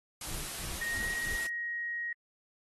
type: noise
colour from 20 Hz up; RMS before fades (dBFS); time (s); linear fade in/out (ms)
white; -40; 0.21-1.47; 2
type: noise with tremolo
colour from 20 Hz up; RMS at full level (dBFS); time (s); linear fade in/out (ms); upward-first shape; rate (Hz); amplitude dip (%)
brown; -40; 0.27-1.36; 5; sine; 3; 95
type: tone with pitch glide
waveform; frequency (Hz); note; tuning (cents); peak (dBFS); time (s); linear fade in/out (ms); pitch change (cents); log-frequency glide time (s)
sine; 1864.7 to 1886.4; A#6 to A#6; 0 to +20; -33; 0.81-2.13; 5; +20; 0.92-1.01
effects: AAC 32 kbps